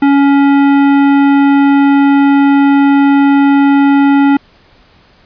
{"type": "tone with hard clipping", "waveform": "sine", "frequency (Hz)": 280, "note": "C#4", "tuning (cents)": 18, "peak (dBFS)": -7, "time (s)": [0.02, 4.37], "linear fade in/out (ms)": 5, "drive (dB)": 14, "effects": ["pink hiss -46 dBFS RMS until 5.25 s", "resampled to 11025 Hz"]}